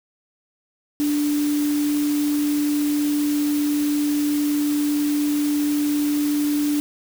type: tone in noise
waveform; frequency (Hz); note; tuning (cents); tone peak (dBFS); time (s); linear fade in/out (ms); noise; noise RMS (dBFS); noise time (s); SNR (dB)
sine; 293.7; D4; 0; -18; 1-6.8; 0; white; -33; 1-6.8; +12
effects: none